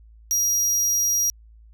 40% pulse tone, 5730 Hz, F8, 44 cents sharp, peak -18 dBFS, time 0.31-1.3 s, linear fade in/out 0 ms, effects added 55 Hz sine -46 dBFS peak until 1.73 s

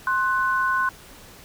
sine tone pair together, 1055 / 1492 Hz, C6 / F#6, +14 / +14 cents, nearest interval tritone, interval 600 cents, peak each -22 dBFS, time 0.07-0.89 s, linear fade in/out 2 ms, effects pink hiss -46 dBFS RMS until 1.44 s

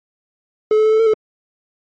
triangle tone with pitch steps, 429.9 / 433.1 / 435.7 / 438.3 / 451 / 433.4 Hz, A4 / A4 / A4 / A4 / A4 / A4, -40 / -27 / -17 / -7 / +43 / -26 cents, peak -8 dBFS, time 0.71-1.136 s, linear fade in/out 2 ms, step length 71 ms, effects MP3 32 kbps

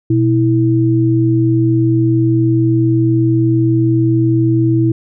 sine tone pair together, 122.1 / 326.5 Hz, B2 / E4, -19 / -17 cents, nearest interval octave + perfect fourth, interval 1702 cents, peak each -12 dBFS, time 0.1-4.92 s, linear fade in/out 5 ms, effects none

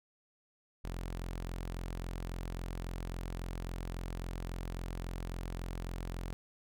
sawtooth tone, 43.65 Hz, F1, in tune, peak -34 dBFS, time 0.84-6.33 s, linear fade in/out 0 ms, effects none

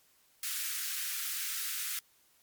white high-pass noise, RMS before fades -36 dBFS, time 0.43-1.99 s, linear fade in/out 2 ms, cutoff 1300 Hz, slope 48 dB/octave, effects white hiss -67 dBFS RMS until 2.42 s + MP3 96 kbps

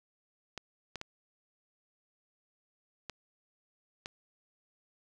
clicks, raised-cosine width 0.2 ms, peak -22 dBFS, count 5, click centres 0.577 / 0.957 / 1.014 / 3.097 / 4.059 s, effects none

